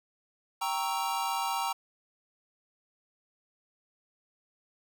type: chord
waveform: square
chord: G diminished seventh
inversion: none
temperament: equal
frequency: 784 / 932.3 / 1108.7 / 1318.5 Hz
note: G5 / Bb5 / Db6 / Fb6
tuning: 0 / 0 / 0 / 0 cents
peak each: -35 / -33 / -39 / -38 dBFS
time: 0.61-1.73 s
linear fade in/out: 10 ms
effects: none